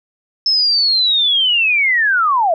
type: linear sweep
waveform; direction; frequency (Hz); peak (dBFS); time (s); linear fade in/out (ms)
sine; down; 5274 to 622; -11; 0.46-2.54; 2
effects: none